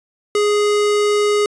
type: tone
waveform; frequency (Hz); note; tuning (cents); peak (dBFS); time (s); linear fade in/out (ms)
square; 415.3; G#4; 0; -14; 0.35-1.46; 2
effects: resampled to 22050 Hz